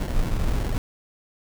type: noise with sample-and-hold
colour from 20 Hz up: brown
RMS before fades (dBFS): -23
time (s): 0-0.78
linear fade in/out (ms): 2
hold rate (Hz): 1225
effects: none